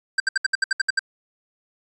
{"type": "tone bursts", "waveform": "square", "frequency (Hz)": 1568, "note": "G6", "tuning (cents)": 0, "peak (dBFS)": -17, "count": 10, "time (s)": [0.18, 0.993], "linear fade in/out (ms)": 5, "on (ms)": 21, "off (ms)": 67, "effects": ["resampled to 22050 Hz"]}